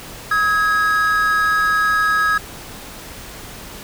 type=tone pair together; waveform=triangle; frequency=1272.2 / 1653 Hz; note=D#6 / G#6; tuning=+38 / -9 cents; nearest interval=perfect fourth; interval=453 cents; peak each=-15 dBFS; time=0.31-2.38 s; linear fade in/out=5 ms; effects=pink hiss -35 dBFS RMS until 3.83 s